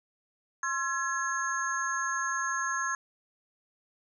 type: tone cluster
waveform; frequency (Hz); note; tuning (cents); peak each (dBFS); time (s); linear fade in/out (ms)
sine; 1059 / 1355 / 1681 / 6450; C6 / E6 / G#6 / G8; +21 / +47 / +20 / +48; -33 / -35 / -32 / -37; 0.63-2.95; 2
effects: none

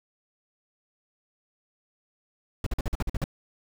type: noise bursts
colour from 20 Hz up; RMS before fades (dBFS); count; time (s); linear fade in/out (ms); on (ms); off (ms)
brown; -26; 9; 2.64-3.241; 2; 25; 47
effects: none

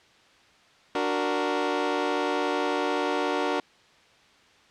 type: chord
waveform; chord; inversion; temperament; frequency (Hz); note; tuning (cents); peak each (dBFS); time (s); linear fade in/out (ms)
20% pulse; D augmented; none; equal; 293.7 / 370 / 466.2; D4 / F#4 / A#4; 0 / 0 / 0; -24; 0.95-3.6; 2
effects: white hiss -57 dBFS RMS until 4.7 s + low-pass 4000 Hz 12 dB/octave

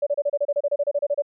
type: tone bursts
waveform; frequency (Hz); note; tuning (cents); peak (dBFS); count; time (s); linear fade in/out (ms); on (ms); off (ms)
sine; 576; D5; -34; -18; 16; 0.02-1.222; 10; 47; 30
effects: none

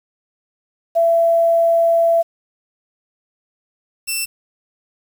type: tone pair in turn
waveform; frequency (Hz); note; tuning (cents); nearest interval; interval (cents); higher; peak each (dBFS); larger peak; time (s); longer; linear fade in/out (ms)
sine / 10% pulse; 670 / 2680; E5 / E7; +28 / +28; 2 octaves; 2400; second; -11; neither; 0.95-2.23 / 4.07-4.26; first; 20
effects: 7-bit

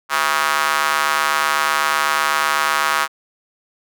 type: tone with high-pass filter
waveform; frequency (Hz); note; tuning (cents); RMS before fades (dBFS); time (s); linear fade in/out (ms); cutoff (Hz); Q
square; 74; D2; +14; -18; 0.09-3.08; 50; 1200; 2.5
effects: none

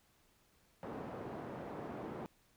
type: band-pass noise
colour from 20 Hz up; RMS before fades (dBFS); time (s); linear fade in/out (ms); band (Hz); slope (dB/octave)
pink; -45; 0.83-2.26; 0; 170 to 900; 12
effects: pink hiss -71 dBFS RMS until 2.56 s

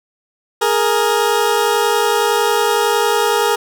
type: tone pair together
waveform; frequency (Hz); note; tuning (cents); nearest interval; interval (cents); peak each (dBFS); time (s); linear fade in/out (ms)
20% pulse; 415.3 / 466.2; G#4 / A#4; 0 / 0; major second; 200; -11; 0.61-3.56; 10
effects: none

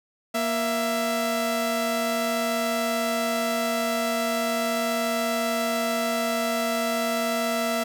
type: tone pair together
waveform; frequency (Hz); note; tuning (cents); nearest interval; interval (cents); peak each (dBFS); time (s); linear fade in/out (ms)
sawtooth; 235.3 / 665.5; A#3 / E5; +16 / +16; octave + tritone; 1800; -24 / -21; 0.34-7.84; 10
effects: none

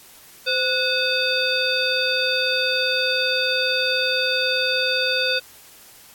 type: harmonic tone with a mistuned harmonic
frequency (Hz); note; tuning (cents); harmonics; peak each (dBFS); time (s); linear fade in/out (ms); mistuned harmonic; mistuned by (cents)
515; C5; -28; 1 / 3 / 5 / 7 / 9; -25 / -25 / -25 / -25 / -25; 0.46-5.4; 20; 3; -85
effects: white hiss -47 dBFS RMS until 6.14 s + AAC 64 kbps

